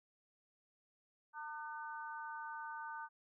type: harmonic tone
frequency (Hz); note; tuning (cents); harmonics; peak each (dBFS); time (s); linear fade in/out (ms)
301.9; D4; +48; 3 / 4 / 5; -46 / -50 / -48; 1.33-3.09; 50
effects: none